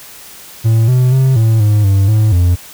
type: tone with pitch steps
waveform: triangle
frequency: 112.7 / 126.7 / 132 / 111.8 / 105.3 / 97.9 / 108.1 / 88.1 Hz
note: A2 / B2 / C3 / A2 / G#2 / G2 / A2 / F2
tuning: +42 / +45 / +16 / +28 / +24 / -2 / -30 / +16 cents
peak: -5 dBFS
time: 0.64-2.56 s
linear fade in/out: 20 ms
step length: 240 ms
effects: white hiss -35 dBFS RMS until 2.73 s